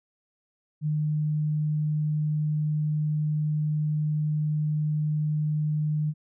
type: tone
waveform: sine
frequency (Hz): 151.9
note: D#3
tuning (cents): -41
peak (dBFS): -23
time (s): 0.81-6.14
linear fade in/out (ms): 50
effects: none